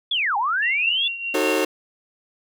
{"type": "linear two-way sweep", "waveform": "sine", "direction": "down then up", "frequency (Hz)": [3520, 773, 3520], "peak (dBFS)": -19, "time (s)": [0.11, 1.08], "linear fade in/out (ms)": 5, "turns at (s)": 0.37}
{"type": "tone with tremolo", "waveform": "sine", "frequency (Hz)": 2752, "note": "F7", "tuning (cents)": -26, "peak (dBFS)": -23, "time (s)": [0.62, 1.65], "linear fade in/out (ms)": 10, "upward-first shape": "triangle", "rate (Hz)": 4.9, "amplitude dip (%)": 65}
{"type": "chord", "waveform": "40% pulse", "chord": "D# diminished seventh", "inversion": "none", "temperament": "just", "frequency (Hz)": [311.1, 373.4, 448, 537.6], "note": ["D#4", "F#4", "A4", "C5"], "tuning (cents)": [0, 16, 31, 47], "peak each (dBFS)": -24, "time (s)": [1.34, 1.65], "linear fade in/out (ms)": 5}
{"effects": []}